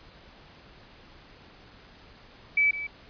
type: tone with echo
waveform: sine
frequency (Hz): 2300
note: D7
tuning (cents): -37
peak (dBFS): -19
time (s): 2.57-2.71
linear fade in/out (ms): 5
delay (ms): 160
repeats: 1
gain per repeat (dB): -12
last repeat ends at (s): 2.87
effects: pink hiss -52 dBFS RMS until 3.09 s + resampled to 11025 Hz